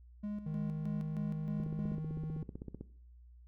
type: tone with tremolo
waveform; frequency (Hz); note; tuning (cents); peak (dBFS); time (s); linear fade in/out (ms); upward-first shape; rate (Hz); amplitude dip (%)
triangle; 207.7; G#3; 0; -34; 0.23-2; 10; square; 3.2; 60
type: tone with pitch glide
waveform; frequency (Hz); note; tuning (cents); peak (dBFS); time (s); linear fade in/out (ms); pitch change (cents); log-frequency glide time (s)
triangle; 155.56 to 156.64; D#3 to D#3; 0 to +12; -34; 0.46-2.43; 5; +12; 0.64-1.33
type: click train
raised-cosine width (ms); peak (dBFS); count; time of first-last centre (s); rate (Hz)
3; -30; 20; 1.6-2.81; 15.7
effects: noise-tail reverb RT60 0.6 s tail -19 dB re dry + added 60 Hz sine -54 dBFS peak until 3.47 s